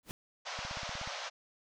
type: noise with exponential growth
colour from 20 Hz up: pink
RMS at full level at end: -39 dBFS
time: 0.03-0.11 s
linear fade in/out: 0 ms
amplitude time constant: 16 ms
type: band-pass noise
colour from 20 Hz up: pink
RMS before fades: -41 dBFS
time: 0.45-1.3 s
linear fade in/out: 20 ms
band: 560 to 6300 Hz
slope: 48 dB/octave
type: click train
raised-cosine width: 5 ms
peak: -34 dBFS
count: 9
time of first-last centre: 0.59-1.075 s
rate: 16.5 Hz
effects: none